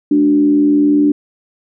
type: tone with frequency modulation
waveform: sine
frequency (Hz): 293.7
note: D4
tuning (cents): 0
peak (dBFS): -8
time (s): 0.11-1.12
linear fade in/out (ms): 5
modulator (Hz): 79.4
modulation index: 0.45
effects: none